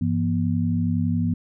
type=tone cluster; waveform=sine; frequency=98.6 / 168.5 / 240.4 Hz; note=G2 / E3 / B3; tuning=+11 / +38 / -46 cents; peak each=-24 dBFS; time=0.01-1.34 s; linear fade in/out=5 ms; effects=none